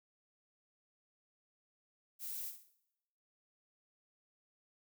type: noise with echo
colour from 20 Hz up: violet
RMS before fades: -43 dBFS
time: 2.19-2.53 s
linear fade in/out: 50 ms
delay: 64 ms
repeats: 4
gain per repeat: -9 dB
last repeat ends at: 2.786 s
effects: noise-tail reverb RT60 0.9 s tail -20 dB re dry